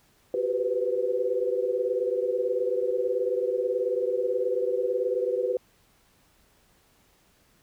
sine tone cluster, 364.4 / 393 / 493.6 / 512 Hz, F#4 / G4 / B4 / C5, -26 / +4 / -1 / -38 cents, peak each -33 / -30 / -26 / -32 dBFS, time 0.34-5.57 s, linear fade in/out 2 ms, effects pink hiss -63 dBFS RMS until 7.62 s

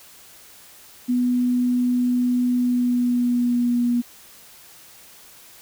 sine tone with pitch glide, 246.9 to 241 Hz, B3 to B3, 0 to -42 cents, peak -17 dBFS, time 1.08-4.02 s, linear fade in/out 20 ms, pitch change -42 cents, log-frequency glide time 2.53-3.85 s, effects white hiss -47 dBFS RMS until 5.61 s

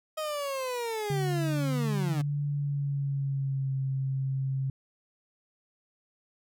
30% pulse linear sweep, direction down, 630 to 139.4 Hz, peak -28 dBFS, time 0.17-2.22 s, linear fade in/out 10 ms
sine tone with pitch glide, 144.6 to 134.14 Hz, D3 to C3, -27 to +43 cents, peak -27 dBFS, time 1.1-4.7 s, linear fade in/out 2 ms, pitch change -130 cents, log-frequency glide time 2.46-3.74 s
effects none

